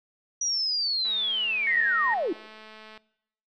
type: linear sweep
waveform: sine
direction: down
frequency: 5850 to 290.4 Hz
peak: -24 dBFS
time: 0.41-2.33 s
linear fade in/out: 5 ms
type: click train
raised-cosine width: 0.3 ms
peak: -31 dBFS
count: 419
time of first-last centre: 1.05-2.976 s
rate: 217 Hz
type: tone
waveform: sine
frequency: 1863 Hz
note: A#6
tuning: 2 cents flat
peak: -24 dBFS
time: 1.67-2.14 s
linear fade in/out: 2 ms
effects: noise-tail reverb RT60 0.8 s tail -20 dB re dry